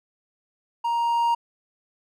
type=tone with level ramp; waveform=triangle; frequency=937 Hz; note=A#5; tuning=9 cents sharp; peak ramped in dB=-20 to -16 dBFS; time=0.84-1.35 s; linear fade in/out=10 ms; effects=none